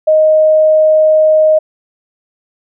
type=tone; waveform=sine; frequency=623 Hz; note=D#5; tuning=2 cents sharp; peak=-5 dBFS; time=0.07-1.59 s; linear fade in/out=10 ms; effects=none